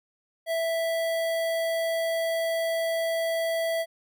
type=tone with notch filter; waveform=square; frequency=659.3 Hz; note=E5; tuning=in tune; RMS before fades=-27 dBFS; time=0.46-3.86 s; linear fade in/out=50 ms; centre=6600 Hz; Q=1.7; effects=none